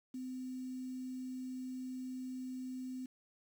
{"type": "tone with quantisation", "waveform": "sine", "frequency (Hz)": 256.3, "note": "C4", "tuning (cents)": -36, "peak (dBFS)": -40, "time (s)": [0.14, 3.06], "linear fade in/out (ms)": 5, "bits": 10, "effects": []}